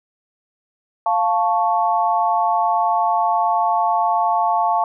sine chord, F augmented, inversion none, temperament equal, 698.5 / 880 / 1108.7 Hz, F5 / A5 / C#6, 0 / 0 / 0 cents, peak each -19 / -18 / -22 dBFS, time 1.06-4.84 s, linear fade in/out 2 ms, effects none

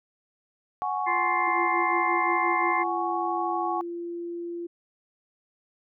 sine chord, F# suspended second, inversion none, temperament just, 740 / 832.5 / 1110 Hz, F#5 / G#5 / C#6, 0 / +4 / +2 cents, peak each -30 dBFS, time 0.82-3.81 s, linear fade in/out 0 ms
harmonic tone, 349.2 Hz, F4, in tune, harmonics 1 / 3 / 5 / 6, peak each -36 / -26 / -37 / -28 dBFS, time 1.06-2.84 s, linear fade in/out 20 ms
sine tone, 343.5 Hz, F4, 29 cents flat, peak -31 dBFS, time 1.47-4.67 s, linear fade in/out 10 ms
effects none

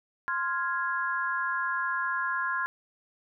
sine chord, F minor, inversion second, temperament equal, 1046.5 / 1396.9 / 1661.2 Hz, C6 / F6 / Ab6, 0 / 0 / 0 cents, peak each -31 / -32 / -31 dBFS, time 0.28-2.66 s, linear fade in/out 0 ms, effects none

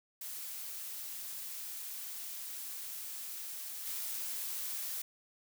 blue noise with level steps, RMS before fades -43 / -39 dBFS, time 0.21-5.02 s, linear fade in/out 5 ms, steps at 3.85 s, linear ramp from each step 20 ms, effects none

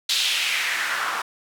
white noise with band-pass filter sweep, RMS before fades -24 dBFS, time 0.09-1.22 s, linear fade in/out 5 ms, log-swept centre 3900 to 1100 Hz, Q 2.4, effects none

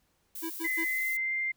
violet noise, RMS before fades -40 dBFS, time 0.35-1.17 s, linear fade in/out 5 ms
square tone bursts, 327.9 Hz, E4, 9 cents flat, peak -34 dBFS, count 3, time 0.42-0.85 s, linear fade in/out 20 ms, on 82 ms, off 92 ms
sine tone with pitch glide, 2036 to 2096 Hz, C7 to C7, -48 to +2 cents, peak -28 dBFS, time 0.64-1.52 s, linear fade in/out 10 ms, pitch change +50 cents, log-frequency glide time 0.87-1.34 s
effects pink hiss -72 dBFS RMS until 1.56 s

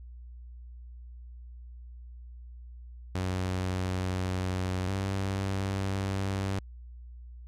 sawtooth tone pair in turn, 92.5 / 97.06 Hz, F#2 / G2, 0 / -17 cents, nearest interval minor second, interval 83 cents, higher second, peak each -25 dBFS, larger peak neither, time 3.15-4.87 / 4.87-6.59 s, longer neither, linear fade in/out 0 ms, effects added 60 Hz sine -43 dBFS peak until 7.47 s + low-pass 9000 Hz 12 dB/octave

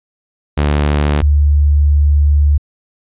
sawtooth / sine tone pair in turn, 73.42 / 73 Hz, D2 / D2, 0 / -10 cents, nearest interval unison, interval 10 cents, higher first, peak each -7 / -7 dBFS, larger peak neither, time 0.57-1.22 / 1.22-2.58 s, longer second, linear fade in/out 10 ms, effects resampled to 8000 Hz

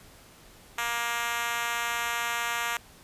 5% pulse tone with high-pass filter, 235.5 Hz, A#3, 18 cents sharp, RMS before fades -30 dBFS, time 0.78-2.77 s, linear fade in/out 2 ms, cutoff 950 Hz, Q 1.1, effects pink hiss -53 dBFS RMS until 3.03 s + resampled to 32000 Hz

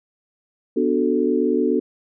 sine chord, B minor seventh, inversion none, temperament equal, 246.9 / 293.7 / 370 / 440 Hz, B3 / D4 / F#4 / A4, 0 / 0 / 0 / 0 cents, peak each -22 dBFS, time 0.76-1.8 s, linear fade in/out 10 ms, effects none

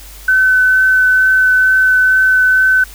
sine tone with vibrato, 1517 Hz, F#6, 43 cents sharp, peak -7 dBFS, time 0.28-2.84 s, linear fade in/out 5 ms, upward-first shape triangle, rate 2.2 Hz, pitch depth 10 cents each way, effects added 50 Hz sine -34 dBFS peak until 2.94 s + white hiss -37 dBFS RMS until 2.94 s

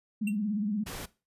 sine tone with vibrato, 208.8 Hz, G#3, 10 cents sharp, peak -27 dBFS, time 0.21-0.84 s, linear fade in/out 10 ms, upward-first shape sine, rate 17 Hz, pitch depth 93 cents each way
square tone with exponential decay, 2731 Hz, F7, 39 cents flat, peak -33 dBFS, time 0.27-0.36 s, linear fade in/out 5 ms, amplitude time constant 19 ms
pink noise, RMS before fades -39 dBFS, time 0.86-1.06 s, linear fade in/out 10 ms
effects noise-tail reverb RT60 0.3 s tail -19 dB re dry + resampled to 32000 Hz

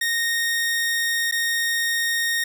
sawtooth tone with dropouts, 1855 Hz, A#6, 9 cents flat, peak -17 dBFS, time 0.01-2.44 s, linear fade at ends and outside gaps 5 ms, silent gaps 1.313-1.322 s, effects none

